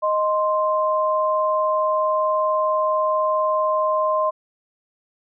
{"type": "tone pair together", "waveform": "sine", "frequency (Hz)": [622, 1046.5], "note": ["D#5", "C6"], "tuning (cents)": [-1, 0], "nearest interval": "major sixth", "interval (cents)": 901, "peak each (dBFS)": -20, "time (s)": [0.02, 4.31], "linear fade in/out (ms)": 20, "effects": []}